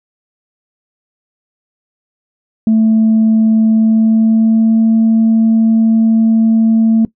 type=tone with pitch glide; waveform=sine; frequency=220.9 to 224 Hz; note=A3 to A3; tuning=+7 to +31 cents; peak=-5 dBFS; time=2.67-7.05 s; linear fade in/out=2 ms; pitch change=+24 cents; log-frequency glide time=3.7-4.83 s; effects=noise-tail reverb RT60 0.1 s tail -20 dB re dry + tanh soft clip ceiling -4 dBFS